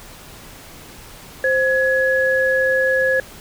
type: tone pair together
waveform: sine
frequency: 523.3 / 1683.1 Hz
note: C5 / G#6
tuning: 0 / +23 cents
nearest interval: octave + minor sixth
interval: 2023 cents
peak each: -17 dBFS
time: 1.44-3.2 s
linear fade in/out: 2 ms
effects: pink hiss -40 dBFS RMS until 3.4 s